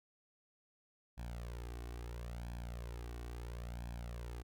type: tone with flanger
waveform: sawtooth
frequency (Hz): 59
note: A#1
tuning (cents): +22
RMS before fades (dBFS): -45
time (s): 1.17-4.43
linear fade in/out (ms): 20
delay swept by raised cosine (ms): 1.2 to 2.7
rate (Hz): 0.74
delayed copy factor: +0.7
effects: none